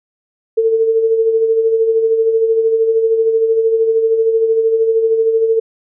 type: tone with tremolo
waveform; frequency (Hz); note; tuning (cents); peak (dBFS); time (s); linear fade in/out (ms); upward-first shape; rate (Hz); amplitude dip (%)
sine; 449.2; A4; +36; -8; 0.57-5.6; 10; sine; 13; 50
effects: none